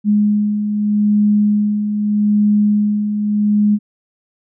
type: beating tone pair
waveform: sine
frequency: 207.7 / 208.51 Hz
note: G#3 / G#3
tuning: 0 / +7 cents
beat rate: 0.81 Hz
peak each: -21 / -12 dBFS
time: 0.04-3.79 s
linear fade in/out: 50 ms
effects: none